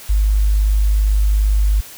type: tone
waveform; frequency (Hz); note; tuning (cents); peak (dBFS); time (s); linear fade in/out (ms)
sine; 51.3; G#1; -21; -11; 0.09-1.81; 10
effects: white hiss -37 dBFS RMS until 1.97 s